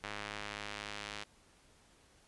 square tone with band-pass filter sweep, 51.91 Hz, G#1, in tune, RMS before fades -44 dBFS, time 0.03-1.24 s, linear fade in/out 10 ms, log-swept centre 2100 to 3200 Hz, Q 0.85, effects pink hiss -65 dBFS RMS until 2.27 s + resampled to 24000 Hz

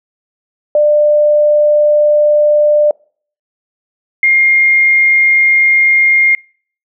sine tone pair in turn, 596 / 2124 Hz, D5 / C7, +25 / +25 cents, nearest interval octave + minor seventh, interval 2200 cents, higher second, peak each -6 dBFS, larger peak neither, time 0.75-2.91 / 4.23-6.35 s, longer first, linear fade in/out 2 ms, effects noise-tail reverb RT60 0.5 s tail -26 dB re dry

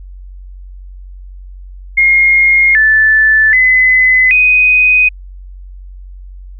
sine tone with pitch steps, 2140 / 1752 / 2023 / 2499 Hz, C7 / A6 / B6 / D#7, +38 / -8 / +41 / +7 cents, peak -5 dBFS, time 1.97-5.09 s, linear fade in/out 10 ms, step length 780 ms, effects added 46 Hz sine -28 dBFS peak until 6.59 s

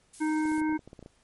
violet noise, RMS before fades -42 dBFS, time 0.13-0.61 s, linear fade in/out 10 ms
harmonic tone, 310 Hz, D#4, 6 cents flat, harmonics 1 / 3 / 5 / 7, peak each -25 / -35 / -39 / -42 dBFS, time 0.2-0.78 s, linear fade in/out 20 ms
clicks, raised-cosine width 2 ms, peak -32 dBFS, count 12, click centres 0.455 / 0.518 / 0.58 / 0.617 / 0.694 / 0.725 / 0.792 / 0.876 / 0.931 / 0.992 / 1.027 / 1.061 s
effects pink hiss -66 dBFS RMS until 1.23 s + MP3 48 kbps

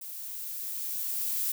violet noise with level ramp, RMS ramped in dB -41 to -29 dBFS, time 0.01-1.52 s, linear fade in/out 5 ms, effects none

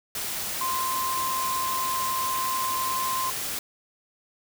sine tone in noise, 1043 Hz, C6, 6 cents flat, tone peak -26 dBFS, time 0.61-3.3 s, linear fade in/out 2 ms, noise white, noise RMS -31 dBFS, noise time 0.15-3.59 s, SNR +2 dB, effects none

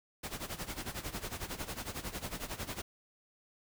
pink noise with tremolo, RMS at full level -38 dBFS, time 0.23-2.82 s, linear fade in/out 10 ms, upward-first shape sine, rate 11 Hz, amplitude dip 80%, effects none

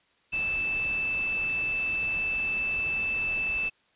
sine tone in noise, 2637 Hz, E7, in tune, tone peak -26 dBFS, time 0.32-3.7 s, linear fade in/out 20 ms, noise pink, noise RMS -42 dBFS, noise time 0.32-3.7 s, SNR +13 dB, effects white hiss -66 dBFS RMS until 3.95 s + resampled to 8000 Hz

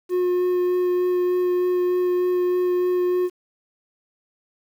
triangle tone with vibrato, 359.9 Hz, F#4, 48 cents flat, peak -16 dBFS, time 0.09-3.3 s, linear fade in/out 50 ms, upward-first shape sine, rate 3.3 Hz, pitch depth 9 cents each way, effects 8-bit

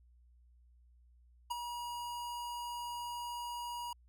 square tone with ADSR envelope, 959 Hz, A#5, 49 cents sharp, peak -33 dBFS, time 1.5-3.93 s, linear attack 13 ms, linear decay 18 ms, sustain -7 dB, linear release 4 ms, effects added 60 Hz sine -61 dBFS peak until 4.08 s

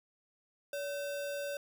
sine tone with sample-and-hold, 570 Hz, C#5, 48 cents sharp, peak -35 dBFS, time 0.73-1.57 s, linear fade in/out 2 ms, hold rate 2100 Hz, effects none

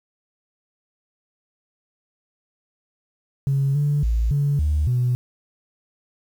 sine tone with pitch steps, 137.6 / 145.7 / 56.6 / 142.8 / 75.2 / 123.9 Hz, C#3 / D3 / A1 / D3 / D2 / B2, -12 / -13 / +50 / -48 / +42 / +6 cents, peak -16 dBFS, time 3.47-5.15 s, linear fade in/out 0 ms, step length 280 ms, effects tanh soft clip ceiling -13 dBFS + 8-bit

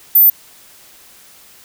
sine tone, 14080 Hz, A9, in tune, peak -5 dBFS, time 0.15-0.3 s, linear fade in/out 5 ms, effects white hiss -44 dBFS RMS until 1.64 s

